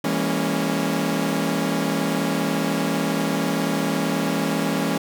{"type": "chord", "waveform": "sawtooth", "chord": "A# half-diminished seventh", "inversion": "second", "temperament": "equal with one note detuned", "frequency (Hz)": [164.81, 202.8, 233.1, 277.2], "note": ["E3", "G#3", "A#3", "C#4"], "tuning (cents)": [0, -41, 0, 0], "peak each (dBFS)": [-23, -22, -24, -21], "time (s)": [0.04, 4.98], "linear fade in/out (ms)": 5, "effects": []}